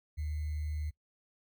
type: tone with sample-and-hold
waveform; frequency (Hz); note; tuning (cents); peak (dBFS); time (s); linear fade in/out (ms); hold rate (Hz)
sine; 75.9; D#2; -42; -33; 0.17-0.91; 20; 2100
effects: noise-tail reverb RT60 0.1 s tail -21 dB re dry